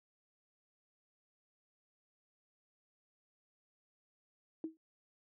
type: tone with exponential decay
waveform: sine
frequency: 320.4 Hz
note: E4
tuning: 49 cents flat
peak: -33 dBFS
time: 4.64-4.77 s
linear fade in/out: 1 ms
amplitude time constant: 27 ms
effects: high-pass 150 Hz 12 dB/octave